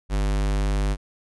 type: tone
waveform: square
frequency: 50.1 Hz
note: G1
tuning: 38 cents sharp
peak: -21 dBFS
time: 0.09-0.97 s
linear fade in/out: 50 ms
effects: resampled to 24000 Hz